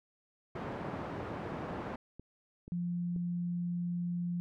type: band-pass noise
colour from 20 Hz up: pink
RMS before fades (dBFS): -40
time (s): 0.55-1.96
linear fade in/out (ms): 5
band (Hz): 120 to 1200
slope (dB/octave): 12
type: click train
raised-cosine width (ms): 3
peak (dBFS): -34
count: 5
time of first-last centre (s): 1.23-3.162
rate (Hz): 2.07
type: tone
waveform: sine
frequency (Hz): 174.61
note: F3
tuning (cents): 0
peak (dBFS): -32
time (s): 2.72-4.4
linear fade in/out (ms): 0
effects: none